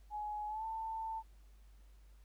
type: tone with pitch glide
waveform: sine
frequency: 841 to 890.5 Hz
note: G#5 to A5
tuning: +22 to +21 cents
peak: -38 dBFS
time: 0.1-1.23 s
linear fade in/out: 50 ms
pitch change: +99 cents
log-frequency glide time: 0.47-0.65 s
effects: added 50 Hz sine -57 dBFS peak until 2.24 s + pink hiss -73 dBFS RMS until 2.24 s